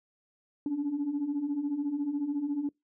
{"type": "beating tone pair", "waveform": "sine", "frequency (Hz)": [277.2, 291.2], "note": ["C#4", "D4"], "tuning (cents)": [0, -15], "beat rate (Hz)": 14, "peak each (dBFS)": [-34, -28], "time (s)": [0.66, 2.69], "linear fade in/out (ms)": 2, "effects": ["noise-tail reverb RT60 0.2 s tail -26 dB re dry", "tanh soft clip ceiling -24 dBFS"]}